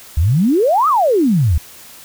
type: exponential two-way sweep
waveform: sine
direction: up then down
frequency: 69 to 1300 to 69 Hz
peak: -10 dBFS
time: 0.17-1.58 s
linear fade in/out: 5 ms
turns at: 0.88 s
effects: white hiss -39 dBFS RMS until 2.04 s